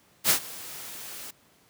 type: noise with ADSR envelope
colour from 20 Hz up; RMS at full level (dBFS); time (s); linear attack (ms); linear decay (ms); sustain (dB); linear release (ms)
white; -19; 0.24-1.31; 58; 93; -21; 8
effects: pink hiss -61 dBFS RMS until 1.69 s + high-pass 100 Hz 12 dB/octave